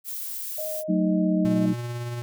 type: noise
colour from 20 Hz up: violet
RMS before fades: -33 dBFS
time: 0.04-0.84 s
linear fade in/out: 50 ms
type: tone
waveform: sine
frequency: 622.3 Hz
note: D#5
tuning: in tune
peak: -30 dBFS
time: 0.58-1.66 s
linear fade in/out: 5 ms
type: chord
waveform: sine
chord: D# diminished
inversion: first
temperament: equal with one note detuned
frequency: 185 / 221.4 / 311.1 Hz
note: F#3 / A3 / D#4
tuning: 0 / +11 / 0 cents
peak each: -22 / -28 / -24 dBFS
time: 0.88-1.74 s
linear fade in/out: 20 ms
type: tone with tremolo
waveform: square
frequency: 120 Hz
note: B2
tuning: 49 cents flat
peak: -29 dBFS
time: 1.45-2.22 s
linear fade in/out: 0 ms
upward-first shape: sine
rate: 18 Hz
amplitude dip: 25%
effects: none